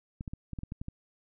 clicks, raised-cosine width 5 ms, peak -25 dBFS, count 9, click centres 0.209 / 0.278 / 0.335 / 0.533 / 0.588 / 0.634 / 0.721 / 0.815 / 0.884 s, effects none

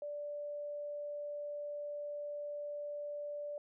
sine tone, 585 Hz, D5, 7 cents flat, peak -39 dBFS, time 0.02-3.58 s, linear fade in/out 2 ms, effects none

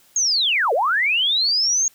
sine linear two-way sweep, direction down then up, 6645 to 426.4 to 6645 Hz, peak -16 dBFS, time 0.16-1.88 s, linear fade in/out 2 ms, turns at 0.73 s, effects white hiss -55 dBFS RMS until 1.94 s

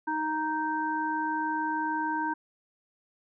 harmonic tone, 311.1 Hz, D#4, in tune, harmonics 1 / 3 / 5, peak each -33 / -29 / -34 dBFS, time 0.07-2.34 s, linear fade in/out 10 ms, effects none

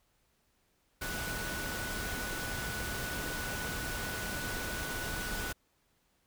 sine tone in noise, 1480 Hz, F#6, in tune, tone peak -40 dBFS, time 1.01-5.53 s, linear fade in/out 10 ms, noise pink, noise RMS -38 dBFS, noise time 1.01-5.53 s, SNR -5 dB, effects pink hiss -73 dBFS RMS until 6.26 s

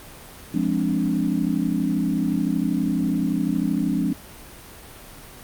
sine chord, D half-diminished seventh, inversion first, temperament equal, 174.61 / 207.7 / 261.6 / 293.7 Hz, F3 / Ab3 / C4 / D4, 0 / 0 / 0 / 0 cents, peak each -25 dBFS, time 0.54-4.13 s, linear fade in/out 5 ms, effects pink hiss -42 dBFS RMS until 5.43 s + Opus 32 kbps

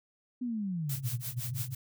sine linear sweep, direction down, 254.7 to 126.9 Hz, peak -31 dBFS, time 0.41-0.96 s, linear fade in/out 10 ms
blue noise with tremolo, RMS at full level -37 dBFS, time 0.89-1.75 s, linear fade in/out 5 ms, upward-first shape sine, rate 5.9 Hz, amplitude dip 100%
white band-pass noise, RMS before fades -37 dBFS, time 0.96-1.75 s, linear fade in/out 20 ms, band 110 to 130 Hz, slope 96 dB/octave
effects none

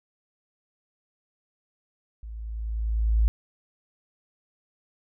sine tone with level ramp, 55 Hz, A1, in tune, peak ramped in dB -36 to -16 dBFS, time 2.23-3.28 s, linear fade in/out 0 ms, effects none

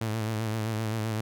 sawtooth tone with vibrato, 110.1 Hz, A2, 2 cents sharp, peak -24 dBFS, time 0.01-1.21 s, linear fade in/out 5 ms, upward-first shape sine, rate 7.7 Hz, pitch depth 50 cents each way, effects none

